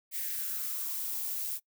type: noise with high-pass filter sweep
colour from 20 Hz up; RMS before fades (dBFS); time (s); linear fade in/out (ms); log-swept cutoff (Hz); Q
violet; -35; 0.11-1.6; 50; 2000 to 550; 4.2
effects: noise-tail reverb RT60 0.1 s tail -22 dB re dry